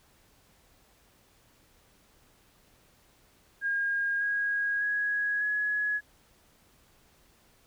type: tone with pitch steps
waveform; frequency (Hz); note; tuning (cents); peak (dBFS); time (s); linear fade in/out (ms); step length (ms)
sine; 1622 / 1642.7 / 1663.8 / 1685; G#6 / G#6 / G#6 / G#6; -41 / -19 / +3 / +25; -26; 3.61-6.01; 50; 600
effects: pink hiss -63 dBFS RMS until 7.66 s